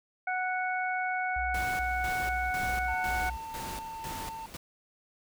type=harmonic tone; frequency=739 Hz; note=F#5; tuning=2 cents flat; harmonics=1 / 2 / 3; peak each=-31 / -33 / -36 dBFS; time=0.27-3.3 s; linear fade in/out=5 ms
type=tone bursts; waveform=sine; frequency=61.74 Hz; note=B1; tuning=in tune; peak=-35 dBFS; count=5; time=1.36-3.37 s; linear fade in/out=5 ms; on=290 ms; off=140 ms
type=noise with tremolo; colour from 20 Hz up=pink; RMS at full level=-40 dBFS; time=1.54-4.57 s; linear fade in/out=5 ms; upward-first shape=square; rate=2 Hz; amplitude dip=70%
type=tone; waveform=triangle; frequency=897 Hz; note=A5; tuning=33 cents sharp; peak=-36 dBFS; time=2.88-4.46 s; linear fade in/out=2 ms
effects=none